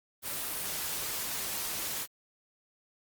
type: noise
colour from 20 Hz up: white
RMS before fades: -35 dBFS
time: 0.22-2.07 s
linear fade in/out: 50 ms
effects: Opus 32 kbps